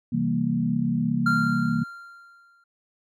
sine chord, C dominant seventh, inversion none, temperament equal, 130.81 / 164.81 / 196 / 233.1 Hz, C3 / E3 / G3 / Bb3, 0 / 0 / 0 / 0 cents, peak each -30 / -27 / -29 / -24 dBFS, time 0.12-1.84 s, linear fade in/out 10 ms
triangle tone with exponential decay, 1387 Hz, F6, 12 cents flat, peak -17 dBFS, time 1.26-2.64 s, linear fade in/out 5 ms, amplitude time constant 300 ms
effects none

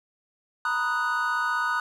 triangle chord, B major seventh, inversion third, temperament equal, 932.3 / 987.8 / 1244.5 / 1480 Hz, A#5 / B5 / D#6 / F#6, 0 / 0 / 0 / 0 cents, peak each -31 / -31 / -26 / -25 dBFS, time 0.65-1.8 s, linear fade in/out 2 ms, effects none

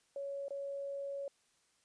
sine tone with dropouts, 558 Hz, C#5, 11 cents sharp, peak -38 dBFS, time 0.16-1.28 s, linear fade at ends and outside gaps 2 ms, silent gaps 0.483-0.506 s, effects white hiss -73 dBFS RMS until 1.84 s + resampled to 22050 Hz

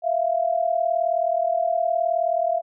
sine tone pair together, 657.9 / 697 Hz, E5 / F5, -4 / -4 cents, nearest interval minor second, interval 100 cents, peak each -22 dBFS, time 0.02-2.62 s, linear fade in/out 50 ms, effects none

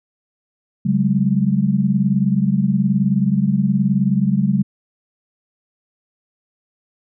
sine chord, C# suspended fourth, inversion none, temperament equal with one note detuned, 138.59 / 188.78 / 207.7 Hz, C#3 / F#3 / G#3, 0 / +35 / 0 cents, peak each -20 / -17 / -18 dBFS, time 0.85-4.63 s, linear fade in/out 10 ms, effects none

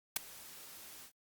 white noise with ADSR envelope, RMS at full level -29 dBFS, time 0.16-1.12 s, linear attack 4 ms, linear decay 11 ms, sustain -23 dB, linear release 82 ms, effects Opus 48 kbps

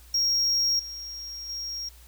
triangle tone with level steps, 5588 Hz, F8, in tune, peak -20 / -34 / -30 dBFS, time 0.14-1.89 s, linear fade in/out 5 ms, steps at 0.79 / 1.49 s, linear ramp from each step 5 ms, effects added 60 Hz sine -49 dBFS peak until 2.07 s + white hiss -55 dBFS RMS until 2.07 s

